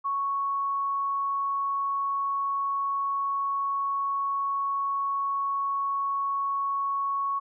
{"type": "tone", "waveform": "sine", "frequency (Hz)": 1108.7, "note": "C#6", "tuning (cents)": 0, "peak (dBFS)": -25, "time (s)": [0.04, 7.4], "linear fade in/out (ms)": 20, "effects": []}